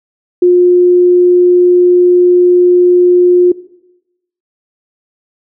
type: tone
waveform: sine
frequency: 356.8 Hz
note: F4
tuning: 37 cents sharp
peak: -3 dBFS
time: 0.42-3.52 s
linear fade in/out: 5 ms
effects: noise-tail reverb RT60 0.9 s tail -19 dB re dry